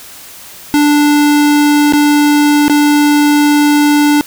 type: tone with dropouts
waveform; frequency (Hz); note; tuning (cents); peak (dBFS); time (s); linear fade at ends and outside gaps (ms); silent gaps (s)
square; 293.7; D4; 0; -7; 0.74-4.21; 0; 1.924-1.935 / 2.681-2.697
effects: white hiss -33 dBFS RMS until 4.26 s